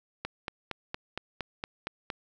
click train, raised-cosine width 0.3 ms, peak -17 dBFS, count 9, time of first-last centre 0.25-2.102 s, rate 4.32 Hz, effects none

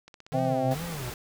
click train, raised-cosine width 0.2 ms, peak -30 dBFS, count 7, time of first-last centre 0.08-0.45 s, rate 16.2 Hz
square tone with vibrato, 145.7 Hz, D3, 13 cents flat, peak -34 dBFS, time 0.32-1.1 s, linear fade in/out 0 ms, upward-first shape sine, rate 2.3 Hz, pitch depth 300 cents each way
harmonic tone, 130.8 Hz, C3, in tune, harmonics 1 / 2 / 4 / 5 / 6, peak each -30 / -30 / -30 / -30 / -30 dBFS, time 0.33-0.75 s, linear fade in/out 20 ms
pink noise, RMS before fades -39 dBFS, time 0.71-1.14 s, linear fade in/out 2 ms
effects none

